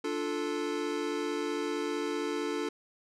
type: chord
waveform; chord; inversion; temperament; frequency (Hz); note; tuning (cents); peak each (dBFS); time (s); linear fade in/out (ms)
square; D minor; none; equal; 293.7 / 349.2 / 440; D4 / F4 / A4; 0 / 0 / 0; -36 / -37 / -35; 0.04-2.69; 5
effects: low-pass 7000 Hz 12 dB/octave